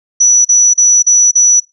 sine tone bursts, 5910 Hz, F#8, 3 cents flat, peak -4 dBFS, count 5, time 0.2-1.602 s, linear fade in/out 10 ms, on 250 ms, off 38 ms, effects noise-tail reverb RT60 0.2 s tail -17 dB re dry

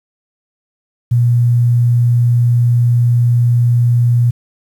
sine tone, 120 Hz, B2, 49 cents flat, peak -8 dBFS, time 1.11-4.31 s, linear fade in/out 10 ms, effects 7-bit

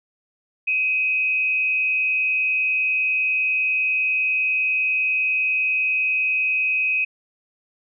sine tone with frequency modulation, 2525 Hz, D#7, 25 cents sharp, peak -18 dBFS, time 0.67-7.05 s, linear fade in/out 10 ms, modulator 130 Hz, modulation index 0.47, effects none

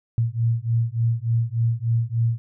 sine beating tone pair, 114.1 / 117.5 Hz, A#2 / A#2, -37 / +14 cents, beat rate 3.4 Hz, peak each -22 dBFS, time 0.18-2.38 s, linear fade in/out 0 ms, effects none

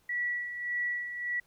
sine tone with tremolo, 1943 Hz, B6, 29 cents flat, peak -28 dBFS, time 0.09-1.4 s, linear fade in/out 5 ms, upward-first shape sine, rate 1.7 Hz, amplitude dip 60%, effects pink hiss -68 dBFS RMS until 1.46 s

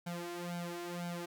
sawtooth tone with flanger, 173.7 Hz, F3, 9 cents flat, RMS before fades -41 dBFS, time 0.06-1.26 s, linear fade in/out 10 ms, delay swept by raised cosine 1.3 to 2.8 ms, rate 2 Hz, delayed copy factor +1, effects none

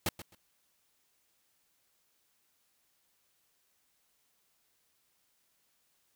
pink noise with echo, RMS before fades -31 dBFS, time 0.06-0.09 s, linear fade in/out 2 ms, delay 130 ms, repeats 2, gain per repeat -14 dB, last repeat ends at 0.35 s, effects white hiss -74 dBFS RMS until 6.15 s

